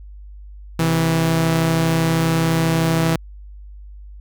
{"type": "tone pair together", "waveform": "sawtooth", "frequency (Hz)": [130.81, 163.35], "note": ["C3", "E3"], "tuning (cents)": [0, -15], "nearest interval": "major third", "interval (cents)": 385, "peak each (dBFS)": [-20, -12], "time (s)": [0.79, 3.16], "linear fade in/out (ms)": 5, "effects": ["added 50 Hz sine -35 dBFS peak until 4.2 s"]}